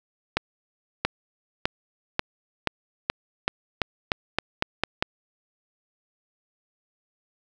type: accelerating click train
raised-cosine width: 0.3 ms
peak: -5 dBFS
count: 13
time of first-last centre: 0.37-5.025 s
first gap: 680 ms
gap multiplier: 0.89
effects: none